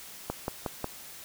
click train, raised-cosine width 1 ms, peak -16 dBFS, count 4, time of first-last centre 0.3-0.843 s, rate 5.52 Hz, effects white hiss -46 dBFS RMS until 1.24 s

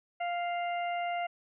harmonic tone, 698.5 Hz, F5, in tune, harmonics 1 / 2 / 3 / 4, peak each -31 / -44 / -40 / -45 dBFS, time 0.2-1.27 s, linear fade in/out 10 ms, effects none

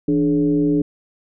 sine tone with frequency modulation, 293.7 Hz, D4, in tune, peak -14 dBFS, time 0.08-0.82 s, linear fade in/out 5 ms, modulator 130 Hz, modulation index 0.8, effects none

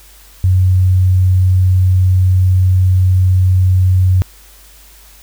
sine tone, 92.5 Hz, F#2, in tune, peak -7 dBFS, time 0.44-4.22 s, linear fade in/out 0 ms, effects added 50 Hz sine -42 dBFS peak until 5.22 s + white hiss -43 dBFS RMS until 5.22 s

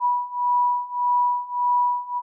sine beating tone pair, 977 / 978.7 Hz, B5 / B5, -19 / -16 cents, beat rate 1.7 Hz, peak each -23 / -21 dBFS, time 0-2.22 s, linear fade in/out 50 ms, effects none

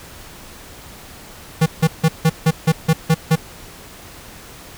square tone bursts, 160.4 Hz, E3, 47 cents flat, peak -11 dBFS, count 9, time 1.61-3.358 s, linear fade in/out 10 ms, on 52 ms, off 160 ms, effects pink hiss -39 dBFS RMS until 4.77 s

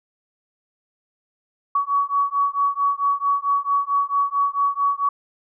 sine beating tone pair, 1126 / 1130.5 Hz, C#6 / C#6, +27 / +34 cents, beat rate 4.5 Hz, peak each -21 dBFS, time 1.75-5.09 s, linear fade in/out 5 ms, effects none

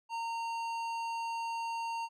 sine tone with tanh clipping, 920 Hz, A#5, 23 cents flat, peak -36 dBFS, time 0.09-2.09 s, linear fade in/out 50 ms, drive 14 dB, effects none

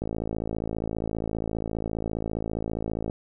click train, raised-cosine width 2 ms, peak -16 dBFS, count 170, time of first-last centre 0.02-3.098 s, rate 54.9 Hz, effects none

